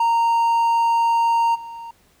triangle tone with level steps, 926 Hz, A#5, 12 cents flat, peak -13 / -30 dBFS, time 0-1.91 s, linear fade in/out 5 ms, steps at 1.54 s, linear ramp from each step 20 ms, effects pink hiss -58 dBFS RMS until 2.2 s

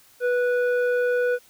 square tone with low-pass filter, 491.2 Hz, B4, 9 cents flat, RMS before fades -22 dBFS, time 0.2-1.39 s, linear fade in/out 50 ms, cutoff 1300 Hz, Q 1.7, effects white hiss -55 dBFS RMS until 1.49 s

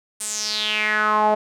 sawtooth tone with band-pass filter sweep, 213.1 Hz, G#3, 45 cents sharp, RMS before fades -21 dBFS, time 0.2-1.35 s, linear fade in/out 10 ms, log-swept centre 9300 to 690 Hz, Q 5, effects none

